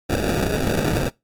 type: noise with sample-and-hold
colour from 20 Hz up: violet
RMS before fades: -21 dBFS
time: 0.09-1.09 s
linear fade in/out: 10 ms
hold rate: 1050 Hz
effects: noise-tail reverb RT60 0.2 s tail -21 dB re dry + AAC 64 kbps